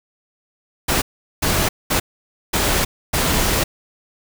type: noise bursts at uneven times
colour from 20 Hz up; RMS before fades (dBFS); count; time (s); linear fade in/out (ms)
pink; -18; 5; 0.88-1.02 / 1.42-1.69 / 1.9-2 / 2.53-2.85 / 3.13-3.64; 10
effects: none